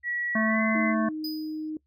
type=tone with pitch glide; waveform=sine; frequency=1929 to 2044 Hz; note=B6 to C7; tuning=-41 to -41 cents; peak=-27 dBFS; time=0.03-0.95 s; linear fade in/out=50 ms; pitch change=+100 cents; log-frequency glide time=0.46-0.62 s
type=harmonic tone; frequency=220 Hz; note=A3; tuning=in tune; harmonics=1 / 3 / 5 / 7 / 8; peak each=-24 / -30 / -32 / -37 / -38 dBFS; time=0.35-1.09 s; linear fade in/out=5 ms
type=tone; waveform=sine; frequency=310.3 Hz; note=D#4; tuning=5 cents flat; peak=-30 dBFS; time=0.75-1.77 s; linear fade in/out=2 ms
type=tone with exponential decay; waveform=square; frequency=4978 Hz; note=D#8; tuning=in tune; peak=-31 dBFS; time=1.24-1.7 s; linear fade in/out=5 ms; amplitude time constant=98 ms
effects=noise-tail reverb RT60 0.1 s tail -23 dB re dry + added 70 Hz sine -70 dBFS peak until 1.86 s